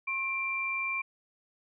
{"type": "tone pair together", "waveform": "sine", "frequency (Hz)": [1074, 2360], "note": ["C6", "D7"], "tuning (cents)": [45, 8], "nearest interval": "octave + major second", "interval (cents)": 1363, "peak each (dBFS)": [-37, -30], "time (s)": [0.07, 1.02], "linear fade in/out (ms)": 10, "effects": []}